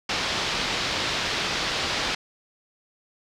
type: low-pass noise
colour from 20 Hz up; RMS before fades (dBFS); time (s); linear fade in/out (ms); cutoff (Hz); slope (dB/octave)
white; -27; 0.09-2.15; 5; 4800; 24
effects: none